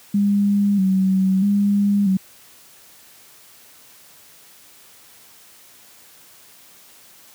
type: tone with vibrato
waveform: sine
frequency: 196 Hz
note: G3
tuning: in tune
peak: -14 dBFS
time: 0.14-2.17 s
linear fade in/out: 5 ms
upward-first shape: square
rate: 0.78 Hz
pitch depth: 55 cents each way
effects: white hiss -48 dBFS RMS until 7.34 s + high-pass 80 Hz 12 dB/octave